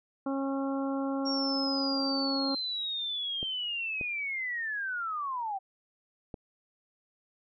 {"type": "harmonic tone", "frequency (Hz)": 272.7, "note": "C#4", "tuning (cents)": -28, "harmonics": [1, 2, 3, 4, 5], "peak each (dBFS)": [-30, -36, -40, -42, -44], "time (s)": [0.26, 2.55], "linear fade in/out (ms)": 5}
{"type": "linear sweep", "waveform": "sine", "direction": "down", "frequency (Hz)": [5580, 750], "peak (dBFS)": -31, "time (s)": [1.25, 5.59], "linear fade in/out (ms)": 20}
{"type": "clicks", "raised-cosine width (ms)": 2, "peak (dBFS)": -26, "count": 3, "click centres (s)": [3.429, 4.012, 6.342]}
{"effects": []}